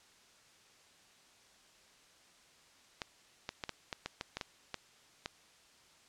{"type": "clicks", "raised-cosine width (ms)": 0.2, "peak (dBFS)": -20, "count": 11, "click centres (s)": [3.018, 3.491, 3.638, 3.693, 3.928, 4.06, 4.211, 4.37, 4.412, 4.743, 5.259], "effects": ["white hiss -63 dBFS RMS until 6.08 s", "low-pass 7000 Hz 12 dB/octave"]}